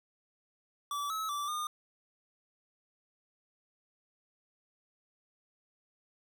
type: tone with pitch steps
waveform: square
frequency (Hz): 1155 / 1293 / 1164 / 1217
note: D6 / E6 / D6 / D#6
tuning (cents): -29 / -34 / -16 / -39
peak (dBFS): -34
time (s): 0.91-1.67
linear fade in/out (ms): 2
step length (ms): 190
effects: none